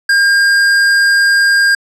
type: tone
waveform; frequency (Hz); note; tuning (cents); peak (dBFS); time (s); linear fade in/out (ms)
square; 1609; G6; +45; -8; 0.09-1.75; 5
effects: low-pass 8000 Hz 12 dB/octave